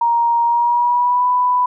sine tone with pitch glide, 938 to 992.1 Hz, A#5 to B5, +11 to +8 cents, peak -12 dBFS, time 0.01-1.66 s, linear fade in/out 5 ms, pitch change +97 cents, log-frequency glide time 0.44-1.27 s, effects none

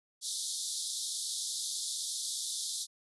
pink band-pass noise, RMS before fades -37 dBFS, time 0.21-2.87 s, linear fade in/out 50 ms, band 3500 to 11000 Hz, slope 96 dB/octave, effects none

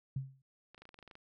sine tone with exponential decay, 134 Hz, C3, 42 cents sharp, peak -31 dBFS, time 0.16-0.42 s, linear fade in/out 5 ms, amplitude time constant 55 ms
clicks, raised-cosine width 0.3 ms, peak -38 dBFS, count 11, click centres 0.746 / 0.779 / 0.82 / 0.854 / 0.891 / 0.943 / 0.989 / 1.027 / 1.077 / 1.112 / 1.154 s
effects none

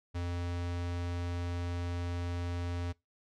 square tone, 87.31 Hz, F2, in tune, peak -34 dBFS, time 0.14-2.93 s, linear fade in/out 20 ms, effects noise-tail reverb RT60 0.2 s tail -22 dB re dry + low-pass 6000 Hz 12 dB/octave

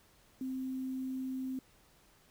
sine tone with quantisation, 260.8 Hz, C4, 5 cents flat, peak -35 dBFS, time 0.41-1.59 s, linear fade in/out 2 ms, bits 10, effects pink hiss -65 dBFS RMS until 2.3 s

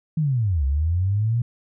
sine linear two-way sweep, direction down then up, 163.2 to 65.41 to 121.5 Hz, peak -18 dBFS, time 0.17-1.42 s, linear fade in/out 5 ms, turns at 0.65 s, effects none

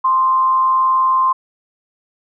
sine tone with frequency modulation, 1046.5 Hz, C6, in tune, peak -11 dBFS, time 0.04-1.33 s, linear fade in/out 10 ms, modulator 172 Hz, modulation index 0.2, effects none

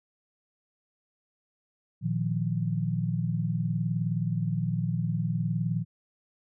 sine chord, Bb suspended fourth, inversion none, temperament just, 116.54 / 155.39 / 174.81 Hz, Bb2 / Eb3 / F3, 0 / -2 / +2 cents, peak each -30 / -30 / -30 dBFS, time 2.01-5.85 s, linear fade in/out 50 ms, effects none

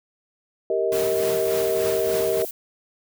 sine chord, Eb major, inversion first, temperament equal with one note detuned, 392 / 466.2 / 634.2 Hz, G4 / Bb4 / Eb5, 0 / 0 / +33 cents, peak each -24 dBFS, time 0.7-2.45 s, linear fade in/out 2 ms
pink noise with tremolo, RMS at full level -30 dBFS, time 0.92-2.42 s, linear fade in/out 0 ms, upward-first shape triangle, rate 3.4 Hz, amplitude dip 60%
violet noise, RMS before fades -34 dBFS, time 0.93-2.51 s, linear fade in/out 2 ms
effects high-pass 100 Hz 12 dB/octave

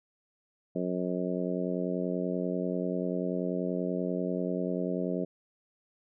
harmonic tone, 90.3 Hz, F#2, 42 cents flat, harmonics 2 / 3 / 4 / 5 / 6 / 7, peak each -33 / -35 / -36 / -37 / -38 / -38 dBFS, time 0.75-5.25 s, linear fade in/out 10 ms, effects none

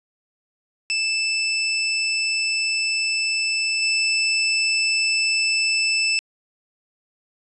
25% pulse tone with level steps, 2637 Hz, E7, in tune, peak -16 / -14 dBFS, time 0.9-6.19 s, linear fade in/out 0 ms, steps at 3.82 s, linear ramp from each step 5 ms, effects resampled to 22050 Hz

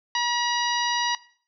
harmonic tone, 960 Hz, B5, 49 cents flat, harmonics 1 / 2 / 3 / 4 / 5 / 6, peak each -25 / -28 / -30 / -31 / -32 / -33 dBFS, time 0.15-1.15 s, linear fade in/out 2 ms, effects noise-tail reverb RT60 0.5 s tail -19 dB re dry

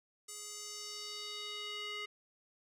square tone with band-pass filter sweep, 416.9 Hz, G#4, 7 cents sharp, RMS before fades -44 dBFS, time 0.28-2.06 s, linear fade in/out 10 ms, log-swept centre 8100 to 2500 Hz, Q 2.4, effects none

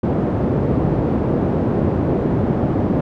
pink band-pass noise, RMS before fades -18 dBFS, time 0.03-3.01 s, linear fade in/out 5 ms, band 110 to 470 Hz, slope 12 dB/octave, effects none

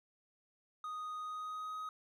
triangle tone with pitch glide, 1243 to 1258.9 Hz, D#6 to D#6, -2 to +20 cents, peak -38 dBFS, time 0.84-1.89 s, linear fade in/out 2 ms, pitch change +22 cents, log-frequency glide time 1.19-1.77 s, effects none

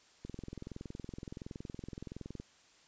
click train, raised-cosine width 3 ms, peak -30 dBFS, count 47, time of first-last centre 0.25-2.4 s, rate 21.4 Hz, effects white hiss -64 dBFS RMS until 2.87 s + resampled to 16000 Hz

